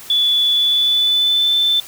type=tone with pitch glide; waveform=sine; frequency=3445 to 3532 Hz; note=A7 to A7; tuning=-37 to +6 cents; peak=-12 dBFS; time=0.1-1.8 s; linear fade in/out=2 ms; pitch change=+43 cents; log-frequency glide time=0.55-1.54 s; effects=white hiss -37 dBFS RMS until 1.87 s